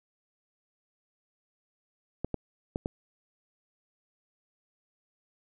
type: clicks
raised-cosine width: 2 ms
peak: -17 dBFS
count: 4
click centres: 2.246 / 2.343 / 2.759 / 2.859 s
effects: none